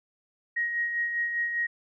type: tone with tremolo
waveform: sine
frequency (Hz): 1885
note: A#6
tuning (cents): +19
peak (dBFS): -24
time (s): 0.56-1.67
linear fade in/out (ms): 10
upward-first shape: sine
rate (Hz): 5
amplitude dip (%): 45
effects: none